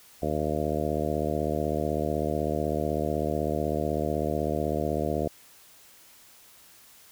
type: harmonic tone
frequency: 76 Hz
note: D#2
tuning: 40 cents flat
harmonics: 1 / 2 / 3 / 4 / 5 / 6 / 7 / 8 / 9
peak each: -34 / -34 / -34 / -34 / -34 / -34 / -34 / -34 / -34 dBFS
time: 0.22-5.28 s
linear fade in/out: 5 ms
effects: white hiss -54 dBFS RMS until 7.11 s